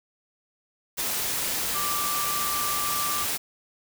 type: tone in noise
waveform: sine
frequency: 1174.7 Hz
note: D6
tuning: in tune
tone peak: -29 dBFS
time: 1.74-3.25 s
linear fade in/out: 20 ms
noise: white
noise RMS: -28 dBFS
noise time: 0.97-3.38 s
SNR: -4 dB
effects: none